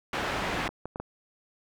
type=low-pass noise; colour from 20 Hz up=white; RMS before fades=-31 dBFS; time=0.13-0.68 s; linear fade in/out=2 ms; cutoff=1800 Hz; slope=12 dB/octave
type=clicks; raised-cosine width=1 ms; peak=-21 dBFS; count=7; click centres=0.499 / 0.544 / 0.659 / 0.69 / 0.856 / 0.959 / 1 s
effects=none